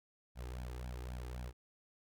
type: tone with flanger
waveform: sawtooth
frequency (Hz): 61.74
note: B1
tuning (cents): 0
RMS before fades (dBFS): -44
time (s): 0.35-1.53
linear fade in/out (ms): 50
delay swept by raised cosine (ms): 1.2 to 2.5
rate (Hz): 3.8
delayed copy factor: +0.85
effects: none